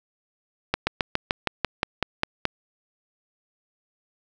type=slowing click train; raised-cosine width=0.3 ms; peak=-5 dBFS; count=11; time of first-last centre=0.74-2.454 s; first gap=130 ms; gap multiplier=1.06; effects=none